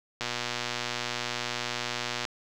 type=click train; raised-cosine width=0.2 ms; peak=-13 dBFS; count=246; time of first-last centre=0.21-2.252 s; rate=120 Hz; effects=none